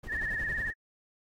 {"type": "noise with tremolo", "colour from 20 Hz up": "brown", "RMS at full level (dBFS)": -39, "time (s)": [0.03, 0.71], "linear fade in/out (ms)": 10, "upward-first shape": "square", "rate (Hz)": 11, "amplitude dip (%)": 60}
{"type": "tone with vibrato", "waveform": "sine", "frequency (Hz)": 1794, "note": "A6", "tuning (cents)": 33, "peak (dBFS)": -30, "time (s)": [0.07, 0.74], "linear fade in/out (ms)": 50, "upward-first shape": "sine", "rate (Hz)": 19, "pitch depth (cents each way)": 85}
{"effects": ["AAC 48 kbps"]}